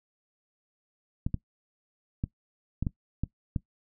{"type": "clicks", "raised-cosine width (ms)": 5, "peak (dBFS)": -16, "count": 7, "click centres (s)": [1.265, 1.343, 2.239, 2.826, 2.868, 3.236, 3.562], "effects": ["noise-tail reverb RT60 0.1 s tail -19 dB re dry"]}